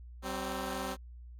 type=tone pair together; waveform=10% pulse; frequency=190.51 / 261.9 Hz; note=G3 / C4; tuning=-49 / +2 cents; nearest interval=tritone; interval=551 cents; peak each=-30 / -29 dBFS; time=0.22-0.97 s; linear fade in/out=50 ms; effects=added 60 Hz sine -46 dBFS peak until 1.39 s + AAC 64 kbps